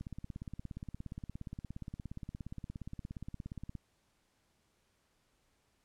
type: click train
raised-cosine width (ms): 5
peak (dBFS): -30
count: 65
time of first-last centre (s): 0.01-3.753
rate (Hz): 17.1
effects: pink hiss -75 dBFS RMS until 5.84 s + low-pass 11000 Hz 12 dB/octave